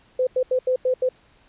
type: tone bursts at uneven times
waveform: sine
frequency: 510 Hz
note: C5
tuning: 44 cents flat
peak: -17 dBFS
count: 6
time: 0.19-0.27 / 0.36-0.43 / 0.51-0.59 / 0.67-0.76 / 0.85-0.94 / 1.02-1.09 s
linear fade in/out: 5 ms
effects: pink hiss -57 dBFS RMS until 1.48 s + resampled to 8000 Hz